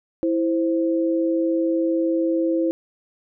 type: tone pair together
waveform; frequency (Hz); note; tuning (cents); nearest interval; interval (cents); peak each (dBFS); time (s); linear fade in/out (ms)
sine; 329.7 / 523.3; E4 / C5; 0 / 0; minor sixth; 800; -19 / -24; 0.23-2.71; 0
effects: none